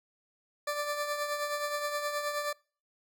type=tone with tremolo; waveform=20% pulse; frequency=587.3 Hz; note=D5; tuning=in tune; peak=-24 dBFS; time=0.67-2.53 s; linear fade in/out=5 ms; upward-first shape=triangle; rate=9.5 Hz; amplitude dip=55%; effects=noise-tail reverb RT60 0.4 s tail -25 dB re dry